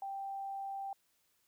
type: tone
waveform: sine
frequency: 785 Hz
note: G5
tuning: 2 cents sharp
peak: -38 dBFS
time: 0.02-0.93 s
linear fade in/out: 2 ms
effects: white hiss -75 dBFS RMS until 1.47 s